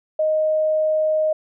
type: tone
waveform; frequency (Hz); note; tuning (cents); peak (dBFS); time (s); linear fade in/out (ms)
sine; 622.3; D#5; 0; -16; 0.19-1.33; 5
effects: none